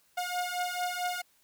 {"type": "beating tone pair", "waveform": "sawtooth", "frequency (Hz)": [715, 719.5], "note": ["F5", "F#5"], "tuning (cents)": [41, -49], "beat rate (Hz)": 4.5, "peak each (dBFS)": -30, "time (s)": [0.17, 1.22], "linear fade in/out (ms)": 10, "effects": ["white hiss -67 dBFS RMS until 1.43 s"]}